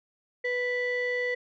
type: tone pair together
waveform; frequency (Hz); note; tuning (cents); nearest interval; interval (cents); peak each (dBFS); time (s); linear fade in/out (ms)
sine; 493.5 / 1974; B4 / B6; -1 / -1; 2 octaves; 2400; -27; 0.44-1.35; 10
effects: tanh soft clip ceiling -23 dBFS